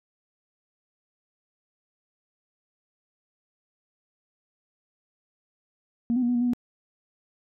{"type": "tone with pitch steps", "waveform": "sine", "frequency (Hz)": [235.1, 254.9, 239.4, 246, 239, 246, 243], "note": ["A#3", "C4", "A#3", "B3", "A#3", "B3", "B3"], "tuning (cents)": [15, -45, 46, -7, 43, -7, -28], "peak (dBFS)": -20, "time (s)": [6.1, 6.534], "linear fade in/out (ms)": 0, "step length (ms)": 62, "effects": ["tanh soft clip ceiling -16 dBFS"]}